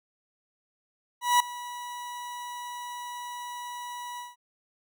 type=tone with ADSR envelope; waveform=40% pulse; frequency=974 Hz; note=B5; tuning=24 cents flat; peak=-16 dBFS; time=1.21-4.36 s; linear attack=190 ms; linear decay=5 ms; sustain=-19 dB; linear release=170 ms; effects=none